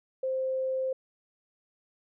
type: tone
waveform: sine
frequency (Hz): 523.3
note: C5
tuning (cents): 0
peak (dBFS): -27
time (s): 0.23-0.93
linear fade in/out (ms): 5
effects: none